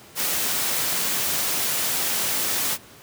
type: noise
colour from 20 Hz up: white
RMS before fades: -24 dBFS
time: 0.15-2.78 s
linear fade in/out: 50 ms
effects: pink hiss -47 dBFS RMS until 3.02 s + high-pass 100 Hz 12 dB/octave